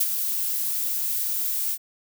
violet noise with ADSR envelope, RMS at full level -19 dBFS, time 0-1.78 s, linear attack 10 ms, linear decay 37 ms, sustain -7 dB, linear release 51 ms, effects none

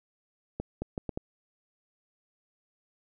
accelerating click train, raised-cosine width 2 ms, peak -19 dBFS, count 5, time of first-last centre 0.6-1.175 s, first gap 220 ms, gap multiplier 0.72, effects none

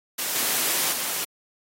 white noise with level steps, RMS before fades -27 / -24 / -28 dBFS, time 0.18-1.25 s, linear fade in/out 10 ms, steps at 0.35 / 0.92 s, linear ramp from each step 10 ms, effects high-pass 200 Hz 12 dB/octave + AAC 48 kbps

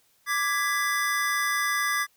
square chord, G# diminished, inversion second, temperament equal with one note detuned, 1174.7 / 1661.2 / 1992.7 Hz, D6 / G#6 / B6, 0 / 0 / +15 cents, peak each -29 dBFS, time 0.26-2.07 s, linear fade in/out 50 ms, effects white hiss -65 dBFS RMS until 2.16 s

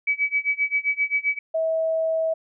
sine tone with tremolo, 2284 Hz, D7, 49 cents flat, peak -17 dBFS, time 0.07-1.39 s, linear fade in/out 5 ms, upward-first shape sine, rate 7.6 Hz, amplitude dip 95%
sine tone, 646 Hz, E5, 35 cents flat, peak -20 dBFS, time 1.54-2.34 s, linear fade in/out 10 ms
effects none

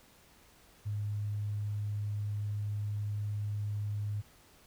sine tone, 103.83 Hz, G#2, in tune, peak -32 dBFS, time 0.85-4.22 s, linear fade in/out 20 ms, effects pink hiss -61 dBFS RMS until 4.66 s

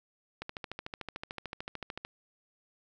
click train, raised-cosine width 0.3 ms, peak -22 dBFS, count 23, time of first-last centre 0.42-2.05 s, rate 13.5 Hz, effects none

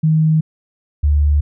sine tone pair in turn, 157.3 / 73.38 Hz, D#3 / D2, +19 / -1 cents, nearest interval octave + minor second, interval 1320 cents, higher first, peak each -10 dBFS, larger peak neither, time 0.03-0.41 / 1.03-1.41 s, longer neither, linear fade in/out 10 ms, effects none

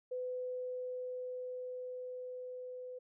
sine tone with level ramp, 503 Hz, B4, 32 cents sharp, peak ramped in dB -36 to -43 dBFS, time 0.11-2.99 s, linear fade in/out 10 ms, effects none

